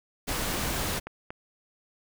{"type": "noise", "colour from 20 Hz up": "pink", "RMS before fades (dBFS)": -30, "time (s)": [0.27, 1], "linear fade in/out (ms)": 20}
{"type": "clicks", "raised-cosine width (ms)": 0.5, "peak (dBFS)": [-27, -22, -22], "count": 3, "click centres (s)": [0.971, 1.07, 1.305]}
{"effects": []}